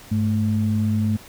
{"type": "tone pair together", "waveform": "sine", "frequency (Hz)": [102.27, 216.7], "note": ["G#2", "A3"], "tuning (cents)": [-26, -26], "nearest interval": "octave + minor second", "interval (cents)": 1300, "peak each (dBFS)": -20, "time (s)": [0.11, 1.17], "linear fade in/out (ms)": 10, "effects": ["tanh soft clip ceiling -10 dBFS", "pink hiss -44 dBFS RMS until 1.28 s"]}